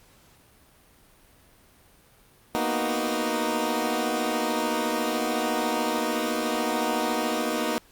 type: chord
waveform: 15% pulse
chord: B major seventh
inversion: third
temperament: equal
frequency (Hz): 233.1 / 246.9 / 311.1 / 370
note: A#3 / B3 / D#4 / F#4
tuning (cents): 0 / 0 / 0 / 0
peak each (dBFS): -23 / -25 / -22 / -27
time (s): 2.55-7.78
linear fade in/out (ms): 0
effects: pink hiss -57 dBFS RMS until 7.91 s + Opus 48 kbps